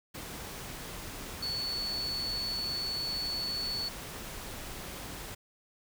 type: tone in noise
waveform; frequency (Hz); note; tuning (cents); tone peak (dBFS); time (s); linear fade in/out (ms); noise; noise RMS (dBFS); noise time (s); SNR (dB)
sine; 4435; C#8; 0; -32; 1.42-3.89; 10; pink; -42; 0.14-5.35; +7
effects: none